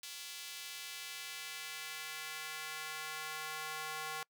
square tone with high-pass filter sweep, 155.56 Hz, D#3, in tune, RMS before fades -44 dBFS, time 0.03-4.23 s, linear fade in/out 2 ms, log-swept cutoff 3500 to 1000 Hz, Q 1, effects noise-tail reverb RT60 0.1 s tail -26 dB re dry

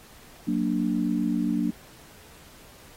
sine chord, Gb augmented, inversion none, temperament equal, 185 / 233.1 / 293.7 Hz, Gb3 / Bb3 / D4, 0 / 0 / 0 cents, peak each -28 / -26 / -27 dBFS, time 0.47-1.71 s, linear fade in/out 10 ms, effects pink hiss -51 dBFS RMS until 2.96 s + AAC 48 kbps

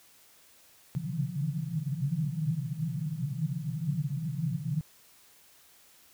pink band-pass noise, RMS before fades -32 dBFS, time 0.95-4.81 s, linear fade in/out 0 ms, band 130 to 170 Hz, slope 96 dB/octave, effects white hiss -59 dBFS RMS until 6.13 s

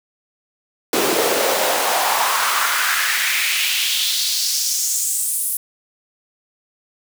pink noise with high-pass filter sweep, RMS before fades -19 dBFS, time 0.93-5.57 s, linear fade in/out 2 ms, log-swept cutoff 340 to 11000 Hz, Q 2.7, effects none

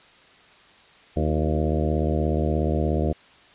harmonic tone with a mistuned harmonic, 76.8 Hz, D#2, 22 cents flat, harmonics 1 / 2 / 3 / 4 / 5 / 6 / 7 / 8 / 9, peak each -24 / -27 / -29 / -30 / -31 / -32 / -32 / -33 / -34 dBFS, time 1.16-3.13 s, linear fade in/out 10 ms, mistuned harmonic 4, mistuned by +60 cents, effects white hiss -52 dBFS RMS until 3.54 s + resampled to 8000 Hz

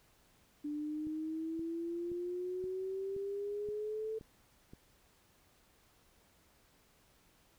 sine exponential sweep, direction up, 293.7 to 442.7 Hz, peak -36 dBFS, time 0.64-4.19 s, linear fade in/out 10 ms
click train, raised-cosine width 3 ms, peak -38 dBFS, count 8, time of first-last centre 1.07-4.735 s, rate 1.91 Hz
effects pink hiss -68 dBFS RMS until 7.58 s

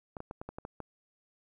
clicks, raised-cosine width 1 ms, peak -26 dBFS, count 8, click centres 0.168 / 0.204 / 0.311 / 0.415 / 0.49 / 0.585 / 0.651 / 0.803 s, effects 11-bit

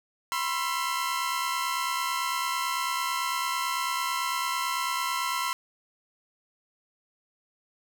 sawtooth tone cluster, 994 / 1063 / 1345 Hz, B5 / C6 / E6, +11 / +27 / +34 cents, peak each -28 / -27 / -29 dBFS, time 0.32-5.53 s, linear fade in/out 0 ms, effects none

